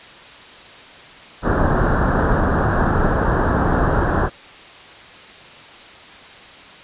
pink low-pass noise, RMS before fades -17 dBFS, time 1.42-4.3 s, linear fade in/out 50 ms, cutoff 1700 Hz, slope 96 dB/octave, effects white hiss -40 dBFS RMS until 6.83 s + resampled to 8000 Hz

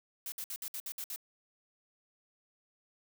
blue noise bursts, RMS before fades -40 dBFS, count 8, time 0.26-1.161 s, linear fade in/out 2 ms, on 61 ms, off 59 ms, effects none

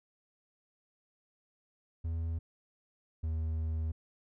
triangle tone pair in turn, 82.2 / 79.77 Hz, E2 / D#2, -4 / +44 cents, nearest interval minor second, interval 52 cents, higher first, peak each -30 / -29 dBFS, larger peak second, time 2.04-2.39 / 3.23-3.92 s, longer second, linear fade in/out 10 ms, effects none

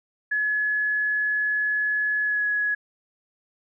sine tone with pitch glide, 1700 to 1681.4 Hz, G#6 to G#6, +40 to +21 cents, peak -21 dBFS, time 0.31-2.75 s, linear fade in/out 10 ms, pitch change -19 cents, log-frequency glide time 2.23-2.45 s, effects none

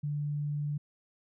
sine tone, 146.83 Hz, D3, in tune, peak -30 dBFS, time 0.03-0.78 s, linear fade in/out 10 ms, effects none

